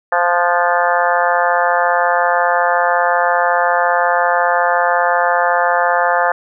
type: harmonic tone with a mistuned harmonic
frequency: 174.5 Hz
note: F3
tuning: 1 cent flat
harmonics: 3 / 4 / 5 / 6 / 7 / 8 / 9 / 10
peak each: -19 / -17 / -18 / -22 / -21 / -23 / -23 / -21 dBFS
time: 0.12-6.32 s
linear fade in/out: 2 ms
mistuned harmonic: 8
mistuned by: +41 cents
effects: none